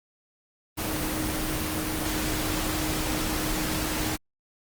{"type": "tone in noise", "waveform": "sine", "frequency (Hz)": 311.1, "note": "D#4", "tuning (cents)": 0, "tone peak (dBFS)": -32, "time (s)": [0.77, 4.17], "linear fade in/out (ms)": 20, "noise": "pink", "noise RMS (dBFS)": -29, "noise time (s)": [0.77, 4.17], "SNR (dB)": -6, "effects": ["Opus 24 kbps"]}